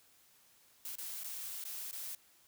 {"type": "noise with dropouts", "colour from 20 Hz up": "blue", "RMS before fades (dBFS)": -43, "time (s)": [0.85, 2.15], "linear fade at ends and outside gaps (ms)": 2, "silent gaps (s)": [[0.955, 0.983], [1.236, 1.242], [1.64, 1.651], [1.912, 1.928]], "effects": ["white hiss -66 dBFS RMS until 2.47 s"]}